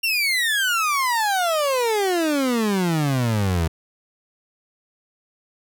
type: exponential sweep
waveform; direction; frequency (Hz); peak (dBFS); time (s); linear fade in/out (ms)
30% pulse; down; 2794 to 78.4; -16; 0.03-3.68; 10
effects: none